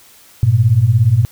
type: beating tone pair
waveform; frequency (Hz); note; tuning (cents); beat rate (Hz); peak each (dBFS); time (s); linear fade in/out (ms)
sine; 101.8 / 118.8; G#2 / A#2; -34 / +33; 17; -13 / -10; 0.43-1.25; 0
effects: white hiss -45 dBFS RMS until 1.31 s